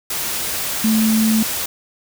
sine tone in noise, 220 Hz, A3, in tune, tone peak -13 dBFS, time 0.84-1.43 s, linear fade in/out 5 ms, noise white, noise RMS -23 dBFS, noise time 0.1-1.66 s, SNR +7 dB, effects none

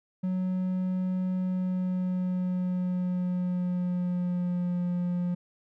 triangle tone with pitch glide, 184.6 to 176.98 Hz, F#3 to F3, -4 to +23 cents, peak -24 dBFS, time 0.23-5.35 s, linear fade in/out 10 ms, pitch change -73 cents, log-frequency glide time 1.36-4.83 s, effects none

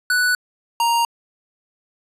square tone pair in turn, 1483 / 934.2 Hz, F#6 / A#5, +4 / +3 cents, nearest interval minor sixth, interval 801 cents, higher first, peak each -16 dBFS, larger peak neither, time 0.1-0.35 / 0.8-1.05 s, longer neither, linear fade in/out 2 ms, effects resampled to 32000 Hz

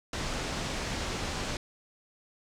pink low-pass noise, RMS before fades -34 dBFS, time 0.13-1.57 s, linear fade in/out 2 ms, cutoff 7400 Hz, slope 24 dB/octave, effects none

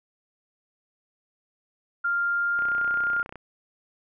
sine tone with pitch glide, 1396.9 to 1405.8 Hz, F6 to F6, 0 to +11 cents, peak -22 dBFS, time 2.04-3.23 s, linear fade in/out 10 ms, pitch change +11 cents, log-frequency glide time 2.17-2.82 s
click train, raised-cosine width 0.5 ms, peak -24 dBFS, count 25, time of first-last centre 2.59-3.357 s, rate 31.3 Hz
effects none

